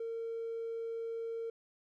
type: tone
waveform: triangle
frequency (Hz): 457.5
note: A#4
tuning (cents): -32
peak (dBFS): -33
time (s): 0-1.5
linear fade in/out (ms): 5
effects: tanh soft clip ceiling -33 dBFS